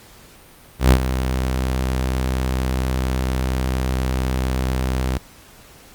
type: tone with ADSR envelope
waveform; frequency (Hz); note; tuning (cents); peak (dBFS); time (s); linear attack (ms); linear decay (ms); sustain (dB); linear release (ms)
sawtooth; 64.3; C2; -30; -4; 0.79-5.18; 120; 71; -11; 4
effects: pink hiss -46 dBFS RMS until 5.94 s + Opus 48 kbps